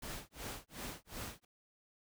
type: noise with tremolo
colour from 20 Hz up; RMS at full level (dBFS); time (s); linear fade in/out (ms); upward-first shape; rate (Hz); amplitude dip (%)
pink; -43; 0.02-1.45; 5; sine; 2.7; 100
effects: none